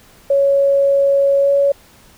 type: tone with pitch glide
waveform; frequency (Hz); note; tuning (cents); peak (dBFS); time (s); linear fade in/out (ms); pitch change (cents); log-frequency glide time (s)
sine; 556 to 560.8; C#5 to C#5; +5 to +20; -10; 0.3-1.72; 5; +15; 1.4-1.5
effects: pink hiss -47 dBFS RMS until 2.17 s